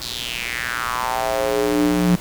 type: tone with high-pass filter sweep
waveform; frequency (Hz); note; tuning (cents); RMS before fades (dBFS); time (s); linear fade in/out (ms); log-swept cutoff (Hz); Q
square; 59.8; A#1; +45; -21; 0.01-2.16; 10; 4400 to 180; 4
effects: pink hiss -36 dBFS RMS until 2.2 s